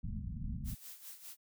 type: low-pass noise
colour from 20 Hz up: pink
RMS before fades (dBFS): -40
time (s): 0.03-0.75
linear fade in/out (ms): 5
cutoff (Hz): 240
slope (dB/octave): 96
type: noise with tremolo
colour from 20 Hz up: blue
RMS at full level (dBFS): -48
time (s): 0.64-1.37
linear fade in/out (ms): 50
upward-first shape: sine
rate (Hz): 5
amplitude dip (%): 70
effects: none